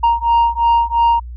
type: beating tone pair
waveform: sine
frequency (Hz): 932.3 / 935.2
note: A#5 / A#5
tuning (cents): 0 / +5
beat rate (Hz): 2.9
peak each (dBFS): -12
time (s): 0.03-1.2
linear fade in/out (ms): 10
effects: tanh soft clip ceiling -8 dBFS + added 60 Hz sine -27 dBFS peak until 1.36 s